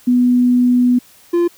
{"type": "tone pair in turn", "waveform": ["sine", "triangle"], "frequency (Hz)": [246.9, 345.5], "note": ["B3", "F4"], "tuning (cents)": [0, -19], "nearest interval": "tritone", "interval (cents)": 581, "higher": "second", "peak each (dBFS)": -9, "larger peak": "neither", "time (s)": [[0.07, 0.99], [1.33, 1.48]], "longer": "first", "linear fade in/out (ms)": 10, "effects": ["white hiss -47 dBFS RMS until 1.57 s"]}